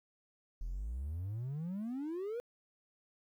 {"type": "exponential sweep", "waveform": "triangle", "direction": "up", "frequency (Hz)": [38.19, 493.9], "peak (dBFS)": -34, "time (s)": [0.61, 2.4], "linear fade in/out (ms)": 0, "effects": ["tanh soft clip ceiling -31 dBFS", "12-bit"]}